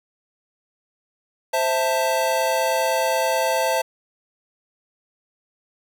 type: chord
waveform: square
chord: A minor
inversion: first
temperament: equal with one note detuned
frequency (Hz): 523.3 / 659.3 / 888.7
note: C5 / E5 / A5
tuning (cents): 0 / 0 / +17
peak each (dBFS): -24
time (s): 1.53-3.82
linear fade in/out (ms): 10
effects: 9-bit